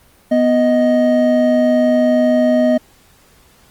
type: tone pair together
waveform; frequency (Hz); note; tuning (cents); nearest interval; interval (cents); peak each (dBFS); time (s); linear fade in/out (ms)
triangle; 247.3 / 625; B3 / D#5; +3 / +8; octave + major third; 1605; -11; 0.31-2.78; 10
effects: pink hiss -50 dBFS RMS until 3.7 s + Opus 32 kbps